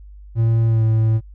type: tone with pitch glide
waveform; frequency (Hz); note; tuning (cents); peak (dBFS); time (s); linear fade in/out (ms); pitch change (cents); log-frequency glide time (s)
triangle; 113.8 to 111.07; A#2 to A2; -41 to +17; -11; 0.35-1.21; 50; -42; 0.66-0.83
effects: added 50 Hz sine -37 dBFS peak until 1.34 s